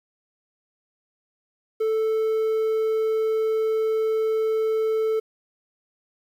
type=tone; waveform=triangle; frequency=440 Hz; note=A4; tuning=in tune; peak=-18 dBFS; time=1.8-5.2 s; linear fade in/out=10 ms; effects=9-bit